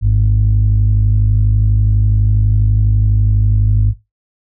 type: tone pair together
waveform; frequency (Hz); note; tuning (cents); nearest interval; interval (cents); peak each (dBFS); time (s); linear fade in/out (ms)
sine; 51.71 / 103.83; G#1 / G#2; -7 / 0; octave; 1207; -10; 0.01-3.94; 50
effects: noise-tail reverb RT60 0.2 s tail -17 dB re dry + tanh soft clip ceiling -4 dBFS